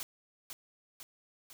white noise with echo, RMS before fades -40 dBFS, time 0-0.03 s, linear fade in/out 0 ms, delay 500 ms, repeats 3, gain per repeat -4 dB, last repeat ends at 1.53 s, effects none

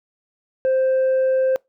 triangle tone with tanh clipping, 523.3 Hz, C5, in tune, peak -16 dBFS, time 0.65-1.56 s, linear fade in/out 0 ms, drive 7 dB, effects noise-tail reverb RT60 0.2 s tail -25 dB re dry

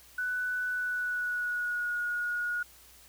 sine tone with pitch glide, 1490 to 1445.1 Hz, F#6 to F#6, +12 to -41 cents, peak -29 dBFS, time 0.18-2.63 s, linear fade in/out 5 ms, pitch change -53 cents, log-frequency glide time 0.69-1.97 s, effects added 60 Hz sine -63 dBFS peak until 3.08 s + white hiss -56 dBFS RMS until 3.08 s

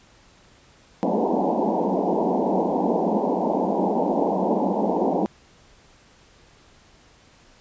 pink band-pass noise, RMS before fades -22 dBFS, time 1.03-5.26 s, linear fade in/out 0 ms, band 180 to 950 Hz, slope 96 dB/octave, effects pink hiss -54 dBFS RMS until 7.6 s + resampled to 16000 Hz

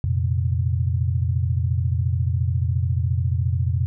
sine chord, F suspended fourth, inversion none, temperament equal with one note detuned, 87.91 / 116.54 / 130.81 Hz, F2 / Bb2 / C3, +12 / 0 / 0 cents, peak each -21 / -24 / -25 dBFS, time 0.04-3.86 s, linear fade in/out 0 ms, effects none

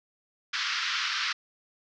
pink band-pass noise, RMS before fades -30 dBFS, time 0.53-1.33 s, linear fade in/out 10 ms, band 1200 to 5500 Hz, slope 48 dB/octave, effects none

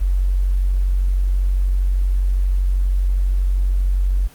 sine tone, 46.28 Hz, F#1, 1 cent sharp, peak -14 dBFS, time 0-4.28 s, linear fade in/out 20 ms, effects pink hiss -46 dBFS RMS until 4.34 s + Opus 24 kbps

